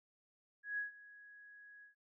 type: tone with ADSR envelope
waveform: sine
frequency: 1667 Hz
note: G#6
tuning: 6 cents sharp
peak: -35 dBFS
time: 0.63-1.95 s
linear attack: 150 ms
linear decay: 130 ms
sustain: -20 dB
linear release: 120 ms
effects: none